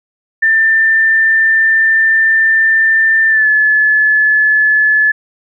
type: tone with pitch glide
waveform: sine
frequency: 1787 to 1722.1 Hz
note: A6 to A6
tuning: +26 to -38 cents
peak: -7 dBFS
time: 0.42-5.12 s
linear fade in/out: 10 ms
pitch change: -64 cents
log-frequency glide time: 3.28-3.48 s
effects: none